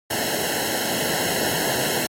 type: noise with comb filter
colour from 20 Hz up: pink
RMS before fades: -24 dBFS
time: 0.1-2.07 s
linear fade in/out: 10 ms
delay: 0.84 ms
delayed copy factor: -0.95
effects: high-pass 100 Hz 12 dB/octave + AAC 48 kbps